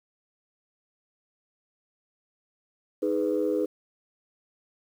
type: chord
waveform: sine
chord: G# minor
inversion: second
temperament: just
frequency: 311.5 / 415.3 / 498.4 Hz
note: D#4 / G#4 / B4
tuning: +2 / 0 / +16 cents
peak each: -27 dBFS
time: 3.02-3.66 s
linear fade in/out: 10 ms
effects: tanh soft clip ceiling -16 dBFS + 9-bit